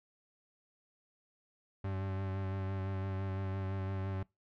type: tone with vibrato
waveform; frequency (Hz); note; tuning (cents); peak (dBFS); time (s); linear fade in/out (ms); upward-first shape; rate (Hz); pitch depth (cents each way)
40% pulse; 96.1; G2; -34; -34; 1.84-4.23; 5; sine; 5.9; 22
effects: noise-tail reverb RT60 0.2 s tail -23 dB re dry + low-pass 2000 Hz 12 dB/octave